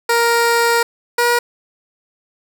15% pulse tone pair in turn, 468 / 478.7 Hz, A#4 / A#4, +7 / +46 cents, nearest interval unison, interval 39 cents, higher second, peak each -6 dBFS, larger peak neither, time 0.09-0.83 / 1.18-1.39 s, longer first, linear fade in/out 5 ms, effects none

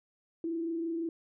sine tone with frequency modulation, 331.6 Hz, E4, 10 cents sharp, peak -31 dBFS, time 0.44-1.09 s, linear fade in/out 2 ms, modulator 25.8 Hz, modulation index 0.37, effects none

